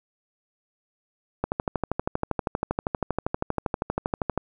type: click train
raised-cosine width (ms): 1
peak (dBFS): -10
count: 38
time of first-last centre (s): 1.44-4.377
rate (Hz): 12.6
effects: none